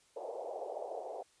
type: band-pass noise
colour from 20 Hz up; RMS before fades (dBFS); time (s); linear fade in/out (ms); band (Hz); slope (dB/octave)
pink; -42; 0.16-1.23; 10; 430 to 790; 48
effects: white hiss -68 dBFS RMS until 1.4 s + resampled to 22050 Hz

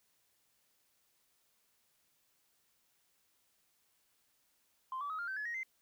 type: tone with pitch steps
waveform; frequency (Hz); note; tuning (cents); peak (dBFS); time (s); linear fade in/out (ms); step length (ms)
sine; 1043 / 1150.6 / 1269.3 / 1400.3 / 1544.8 / 1704.2 / 1880 / 2074; C6 / D6 / D#6 / F6 / G6 / G#6 / A#6 / C7; -6 / -36 / +34 / +4 / -26 / +44 / +14 / -16; -36; 4.92-5.632; 2; 89
effects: tanh soft clip ceiling -33 dBFS + white hiss -75 dBFS RMS until 5.81 s

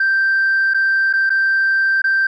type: tone with dropouts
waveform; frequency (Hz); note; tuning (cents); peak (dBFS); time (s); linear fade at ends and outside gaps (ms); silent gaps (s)
sine; 1568; G6; 0; -11; 0-2.27; 5; 0.737-0.744 / 1.129-1.135 / 1.295-1.302 / 2.019-2.041
effects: tanh soft clip ceiling -10 dBFS

